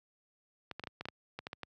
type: clicks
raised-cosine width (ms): 0.3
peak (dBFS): -24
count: 11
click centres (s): 0.713 / 0.796 / 0.838 / 0.872 / 1.01 / 1.055 / 1.086 / 1.39 / 1.469 / 1.531 / 1.633
effects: high-pass 80 Hz 12 dB/octave